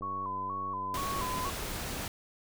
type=click train; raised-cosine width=2 ms; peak=-33 dBFS; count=142; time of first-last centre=0.01-1.477 s; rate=96.1 Hz
type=tone with vibrato; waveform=sine; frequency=1060 Hz; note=C6; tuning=22 cents sharp; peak=-33 dBFS; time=0.02-1.5 s; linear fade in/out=5 ms; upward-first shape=square; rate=2.1 Hz; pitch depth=78 cents each way
type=noise; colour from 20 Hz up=pink; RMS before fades=-37 dBFS; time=0.94-2.08 s; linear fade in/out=2 ms
effects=none